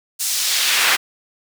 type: noise with high-pass filter sweep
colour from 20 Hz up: brown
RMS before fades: -18 dBFS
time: 0.19-0.97 s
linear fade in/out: 20 ms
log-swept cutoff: 7400 to 1700 Hz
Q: 1
effects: none